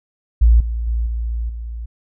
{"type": "tone with level steps", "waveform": "sine", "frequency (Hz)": 57.3, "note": "A#1", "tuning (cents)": -29, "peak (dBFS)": [-7, -19, -16, -19, -25], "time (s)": [0.41, 1.86], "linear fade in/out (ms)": 10, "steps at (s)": [0.6, 0.87, 1.06, 1.49], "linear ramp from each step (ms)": 5, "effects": []}